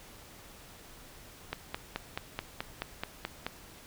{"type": "click train", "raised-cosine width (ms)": 0.3, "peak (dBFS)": -17, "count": 10, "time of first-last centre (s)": [1.53, 3.465], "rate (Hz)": 4.65, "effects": ["pink hiss -52 dBFS RMS until 3.86 s"]}